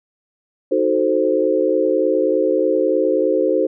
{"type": "chord", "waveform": "sine", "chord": "D# diminished seventh", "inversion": "none", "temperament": "equal", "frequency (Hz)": [311.1, 370, 440, 523.3], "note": ["D#4", "F#4", "A4", "C5"], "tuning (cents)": [0, 0, 0, 0], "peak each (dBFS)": [-21, -20, -20, -18], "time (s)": [0.71, 3.67], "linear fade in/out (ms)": 10, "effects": []}